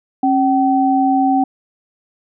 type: tone pair together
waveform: sine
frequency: 271.3 / 765 Hz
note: C#4 / G5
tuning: -37 / -42 cents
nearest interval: octave + tritone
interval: 1795 cents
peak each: -14 dBFS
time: 0.23-1.44 s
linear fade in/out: 5 ms
effects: none